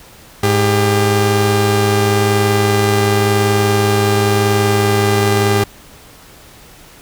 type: tone pair together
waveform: sawtooth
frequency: 105.11 / 399.5 Hz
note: G#2 / G4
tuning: +21 / +33 cents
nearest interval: octave + major seventh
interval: 2312 cents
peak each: -10 dBFS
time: 0.43-5.64 s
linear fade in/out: 5 ms
effects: pink hiss -41 dBFS RMS until 7.01 s